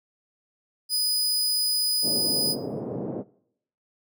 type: tone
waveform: sawtooth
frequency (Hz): 4978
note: D#8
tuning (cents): 0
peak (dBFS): -19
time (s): 0.89-2.56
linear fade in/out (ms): 50
type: band-pass noise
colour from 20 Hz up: white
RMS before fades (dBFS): -32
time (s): 2.02-3.24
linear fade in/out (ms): 50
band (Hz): 130 to 520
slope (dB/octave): 24
effects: noise-tail reverb RT60 0.7 s tail -21 dB re dry